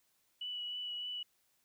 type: tone with vibrato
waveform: sine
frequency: 2950 Hz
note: F#7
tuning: 6 cents flat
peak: -38 dBFS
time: 0.41-1.23 s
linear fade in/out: 5 ms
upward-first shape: triangle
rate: 3.3 Hz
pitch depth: 18 cents each way
effects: white hiss -75 dBFS RMS until 1.64 s